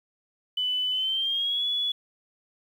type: tone with pitch glide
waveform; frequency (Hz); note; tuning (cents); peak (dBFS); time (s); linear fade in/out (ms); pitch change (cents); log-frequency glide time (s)
sine; 2999 to 3405; F#7 to G#7; +23 to +42; -24; 0.57-1.92; 5; +219; 0.9-1.66
effects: 9-bit

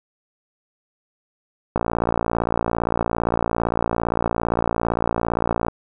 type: click train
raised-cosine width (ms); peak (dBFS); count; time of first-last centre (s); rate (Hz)
1; -6; 227; 1.76-5.684; 57.6
effects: none

